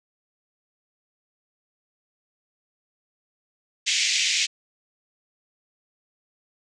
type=band-pass noise; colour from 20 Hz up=pink; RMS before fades=-23 dBFS; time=3.86-4.47 s; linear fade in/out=20 ms; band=2100 to 7300 Hz; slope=48 dB/octave; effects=none